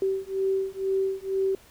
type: beating tone pair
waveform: sine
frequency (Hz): 384.4 / 386.5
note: G4 / G4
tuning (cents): -34 / -24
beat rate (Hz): 2.1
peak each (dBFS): -27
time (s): 0.02-1.55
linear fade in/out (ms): 2
effects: pink hiss -54 dBFS RMS until 1.7 s